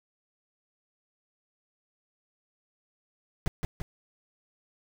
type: noise with echo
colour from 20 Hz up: brown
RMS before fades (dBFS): -25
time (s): 3.46-3.48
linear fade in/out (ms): 0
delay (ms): 170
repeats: 2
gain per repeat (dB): -4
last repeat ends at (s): 3.82
effects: none